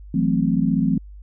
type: chord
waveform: sine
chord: F# half-diminished seventh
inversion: third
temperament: equal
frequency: 164.81 / 185 / 220 / 261.6 Hz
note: E3 / F#3 / A3 / C4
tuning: 0 / 0 / 0 / 0 cents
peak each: -22 dBFS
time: 0.14-0.98 s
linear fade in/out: 5 ms
effects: added 50 Hz sine -37 dBFS peak until 1.22 s